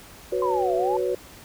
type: chord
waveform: sine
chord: F# suspended fourth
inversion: none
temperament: equal with one note detuned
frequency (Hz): 370 / 493.9 / 559.2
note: F#4 / B4 / C#5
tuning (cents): 0 / 0 / +15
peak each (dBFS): -25 / -26 / -29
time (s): 0.32-1.15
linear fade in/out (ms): 5
type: exponential two-way sweep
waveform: sine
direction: down then up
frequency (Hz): 1046.5 to 654 to 893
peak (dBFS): -24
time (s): 0.42-0.97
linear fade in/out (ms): 2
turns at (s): 0.75
type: clicks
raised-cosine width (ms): 0.3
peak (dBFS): -31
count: 2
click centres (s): 0.542 / 0.623
effects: pink hiss -46 dBFS RMS until 1.44 s